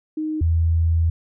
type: tone pair in turn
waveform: sine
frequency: 310.2 / 82.49 Hz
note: D#4 / E2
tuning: -5 / +2 cents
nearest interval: octave + major seventh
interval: 2293 cents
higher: first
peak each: -22 / -15 dBFS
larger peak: second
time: 0.17-0.41 / 0.41-1.1 s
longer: second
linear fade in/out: 5 ms
effects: none